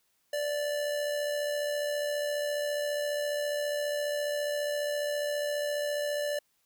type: tone with amplitude modulation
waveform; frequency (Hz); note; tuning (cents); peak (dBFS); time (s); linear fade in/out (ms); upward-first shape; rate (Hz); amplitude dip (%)
square; 585; D5; -7; -28; 0.33-6.39; 5; sine; 74.7; 40
effects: white hiss -73 dBFS RMS until 6.65 s